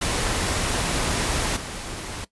pink noise with level steps, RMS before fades -24 / -33 dBFS, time 0.01-2.25 s, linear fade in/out 10 ms, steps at 1.56 s, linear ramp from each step 10 ms, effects noise-tail reverb RT60 0.1 s tail -18 dB re dry + resampled to 24000 Hz

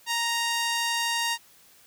sawtooth tone with band-pass filter, 932.3 Hz, A#5, in tune, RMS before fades -27 dBFS, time 0.06-1.38 s, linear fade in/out 50 ms, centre 4700 Hz, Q 0.51, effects white hiss -56 dBFS RMS until 1.86 s

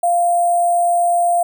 sine tone with sample-and-hold, 696 Hz, F5, 6 cents flat, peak -12 dBFS, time 0.03-1.43 s, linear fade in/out 5 ms, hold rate 8820 Hz, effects none

